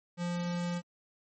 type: tone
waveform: square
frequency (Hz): 174.61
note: F3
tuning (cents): 0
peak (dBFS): -32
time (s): 0.17-0.82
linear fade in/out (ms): 50
effects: MP3 32 kbps